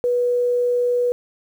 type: tone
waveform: sine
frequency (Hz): 488.4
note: B4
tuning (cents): -19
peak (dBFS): -16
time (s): 0.04-1.12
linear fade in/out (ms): 0
effects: 8-bit